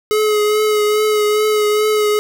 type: tone with vibrato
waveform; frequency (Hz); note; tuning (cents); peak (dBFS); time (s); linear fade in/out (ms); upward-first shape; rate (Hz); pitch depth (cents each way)
square; 424.1; G#4; +36; -13; 0.11-2.19; 0; triangle; 2.4; 25
effects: none